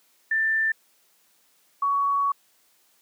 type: tone pair in turn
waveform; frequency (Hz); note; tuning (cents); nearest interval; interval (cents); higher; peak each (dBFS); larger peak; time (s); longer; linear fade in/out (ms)
sine; 1778 / 1122.3; A6 / C#6; +18 / +21; minor sixth; 797; first; -20; neither; 0.31-0.72 / 1.82-2.32; second; 5
effects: white hiss -63 dBFS RMS until 3.01 s + high-pass 200 Hz 12 dB/octave